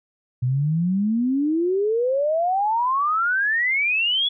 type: exponential sweep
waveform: sine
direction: up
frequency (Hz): 121.3 to 3439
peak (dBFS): -18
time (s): 0.42-4.29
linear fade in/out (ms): 10
effects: none